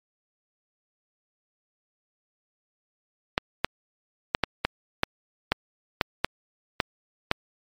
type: clicks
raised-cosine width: 0.3 ms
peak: -4 dBFS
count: 11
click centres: 3.379 / 3.646 / 4.349 / 4.437 / 4.65 / 5.034 / 5.52 / 6.012 / 6.246 / 6.802 / 7.314 s
effects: MP3 96 kbps